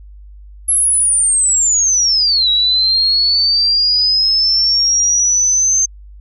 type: linear two-way sweep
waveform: sine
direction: down then up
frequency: 11170 to 3850 to 6320 Hz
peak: -10 dBFS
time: 0.68-5.86 s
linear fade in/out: 10 ms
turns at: 2.49 s
effects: added 50 Hz sine -34 dBFS peak until 6.2 s